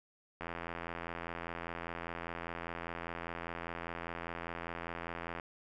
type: click train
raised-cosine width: 0.5 ms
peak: -25 dBFS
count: 425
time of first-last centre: 0.41-5.398 s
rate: 85 Hz
effects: none